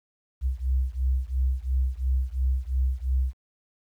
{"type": "beating tone pair", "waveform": "sine", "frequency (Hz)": [63.4, 66.3], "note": ["B1", "C2"], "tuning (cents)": [46, 23], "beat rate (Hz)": 2.9, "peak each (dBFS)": [-25, -26], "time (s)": [0.41, 3.34], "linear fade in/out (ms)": 50, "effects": ["10-bit"]}